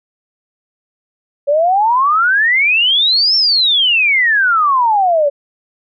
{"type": "exponential two-way sweep", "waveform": "sine", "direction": "up then down", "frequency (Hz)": [554.4, 5450, 554.4], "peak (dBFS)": -9, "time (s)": [1.47, 5.3], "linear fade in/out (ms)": 20, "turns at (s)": 3.36, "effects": []}